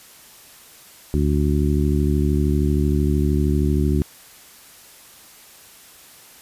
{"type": "harmonic tone", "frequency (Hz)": 73, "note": "D2", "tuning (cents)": -10, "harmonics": [1, 2, 3, 4, 5], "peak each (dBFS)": [-19, -22, -24, -25, -26], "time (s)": [1.14, 4.02], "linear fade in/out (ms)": 0, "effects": ["white hiss -46 dBFS RMS until 6.41 s", "resampled to 32000 Hz"]}